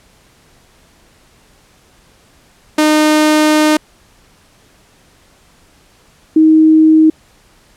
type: tone pair in turn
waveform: sawtooth / sine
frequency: 306 / 315.1 Hz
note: D#4 / D#4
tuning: -29 / +22 cents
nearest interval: minor second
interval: 51 cents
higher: second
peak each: -4 dBFS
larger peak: neither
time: 2.78-3.77 / 6.36-7.1 s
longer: first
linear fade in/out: 5 ms
effects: pink hiss -49 dBFS RMS until 7.76 s + low-pass 11000 Hz 12 dB/octave